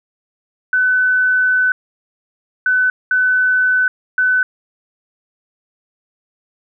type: tone bursts at uneven times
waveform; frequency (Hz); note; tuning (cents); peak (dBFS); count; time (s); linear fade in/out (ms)
sine; 1506; F#6; +30; -11; 4; 0.73-1.72 / 2.66-2.9 / 3.11-3.88 / 4.18-4.43; 2
effects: none